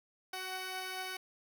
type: tone pair together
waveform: 10% pulse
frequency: 372.8 / 750 Hz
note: F#4 / F#5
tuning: +13 / +23 cents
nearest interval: octave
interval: 1210 cents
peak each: -35 / -32 dBFS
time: 0.33-1.17 s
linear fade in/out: 5 ms
effects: none